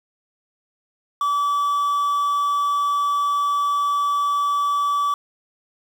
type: tone with quantisation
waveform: triangle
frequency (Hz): 1151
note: D6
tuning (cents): -35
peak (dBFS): -16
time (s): 1.21-5.14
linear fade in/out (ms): 2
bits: 7
effects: none